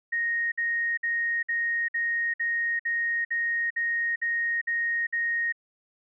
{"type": "tone bursts", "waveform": "sine", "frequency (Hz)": 1864.7, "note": "A#6", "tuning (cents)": 0, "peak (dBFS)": -24, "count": 12, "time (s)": [0.12, 5.525], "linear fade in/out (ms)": 10, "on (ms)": 400, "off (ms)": 55, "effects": []}